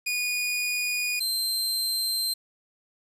sawtooth tone pair in turn, 2458 / 4134 Hz, D#7 / C8, -22 / -22 cents, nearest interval major sixth, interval 900 cents, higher second, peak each -22 dBFS, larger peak neither, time 0.06-1.2 / 1.2-2.34 s, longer neither, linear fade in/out 10 ms, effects resampled to 32000 Hz + 9-bit

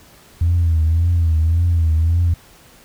sine tone with vibrato, 82.8 Hz, E2, 8 cents sharp, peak -11 dBFS, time 0.41-2.34 s, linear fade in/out 5 ms, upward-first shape triangle, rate 1.8 Hz, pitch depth 91 cents each way, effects tanh soft clip ceiling -9 dBFS + pink hiss -47 dBFS RMS until 2.84 s

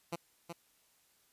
10% pulse tone with echo, 170 Hz, F3, 46 cents flat, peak -27 dBFS, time 0.12-0.16 s, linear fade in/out 10 ms, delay 370 ms, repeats 1, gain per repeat -6 dB, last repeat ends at 0.53 s, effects white hiss -70 dBFS RMS until 1.32 s + resampled to 32000 Hz

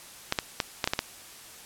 clicks, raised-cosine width 0.2 ms, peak -7 dBFS, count 7, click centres 0.324 / 0.388 / 0.602 / 0.842 / 0.875 / 0.935 / 0.991 s, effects white hiss -47 dBFS RMS until 1.65 s + low-pass 12000 Hz 12 dB/octave

